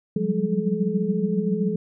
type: tone cluster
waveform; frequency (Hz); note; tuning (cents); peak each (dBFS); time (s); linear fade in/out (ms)
sine; 173.4 / 187.3 / 194.7 / 208.4 / 429.6; F3 / F#3 / G3 / G#3 / A4; -12 / +21 / -12 / +6 / -41; -27; 0.16-1.76; 5
effects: none